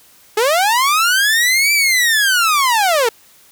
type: linear two-way sweep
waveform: sawtooth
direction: up then down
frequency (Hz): 409.9 to 2349 to 432.9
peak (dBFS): -8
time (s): 0.37-3.09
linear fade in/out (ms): 5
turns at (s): 1.73
effects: white hiss -48 dBFS RMS until 3.51 s